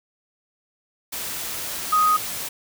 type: tone in noise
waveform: sine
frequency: 1249 Hz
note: D#6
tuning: 6 cents sharp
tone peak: -15 dBFS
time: 1.92-2.17 s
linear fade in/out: 10 ms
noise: white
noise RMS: -30 dBFS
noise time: 1.12-2.49 s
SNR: +12 dB
effects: none